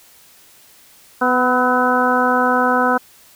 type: harmonic tone with a mistuned harmonic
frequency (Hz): 250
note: B3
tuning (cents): +21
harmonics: 1 / 2 / 3 / 4 / 5 / 6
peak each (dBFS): -20 / -20 / -20 / -20 / -20 / -20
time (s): 1.21-2.98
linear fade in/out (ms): 10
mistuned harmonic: 5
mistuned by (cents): +45
effects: white hiss -48 dBFS RMS until 3.35 s